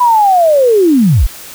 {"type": "linear sweep", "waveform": "sine", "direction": "down", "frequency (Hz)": [1000, 30.87], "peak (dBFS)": -5, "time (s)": [0, 1.27], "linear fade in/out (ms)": 10, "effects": ["white hiss -31 dBFS RMS until 1.54 s"]}